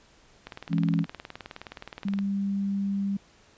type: click train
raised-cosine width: 0.3 ms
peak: -22 dBFS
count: 34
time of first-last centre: 0.47-2.189 s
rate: 19.2 Hz
type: chord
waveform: sine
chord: C# minor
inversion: first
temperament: equal with one note detuned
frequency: 166.92 / 207.7 / 277.2 Hz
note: E3 / G#3 / C#4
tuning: +22 / 0 / 0 cents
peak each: -23 / -29 / -29 dBFS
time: 0.69-1.06 s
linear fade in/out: 50 ms
type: tone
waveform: sine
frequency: 198.2 Hz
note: G3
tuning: 19 cents sharp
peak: -25 dBFS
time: 2.05-3.17 s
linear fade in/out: 5 ms
effects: pink hiss -58 dBFS RMS until 3.57 s + resampled to 16000 Hz